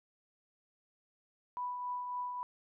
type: tone with tremolo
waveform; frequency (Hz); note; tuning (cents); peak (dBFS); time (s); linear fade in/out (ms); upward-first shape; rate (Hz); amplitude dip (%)
sine; 987.8; B5; 0; -34; 1.57-2.43; 0; triangle; 3.6; 40
effects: none